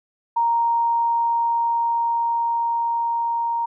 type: tone with level ramp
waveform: sine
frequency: 932.3 Hz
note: A#5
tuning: in tune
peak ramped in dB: -16 to -20 dBFS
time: 0.36-3.66 s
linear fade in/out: 10 ms
effects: none